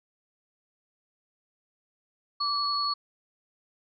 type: tone pair together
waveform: sine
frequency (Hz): 1159 / 4376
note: D6 / C#8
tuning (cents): -23 / -23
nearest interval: octave + major seventh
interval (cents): 2300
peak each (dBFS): -28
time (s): 2.4-2.94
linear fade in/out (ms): 10
effects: none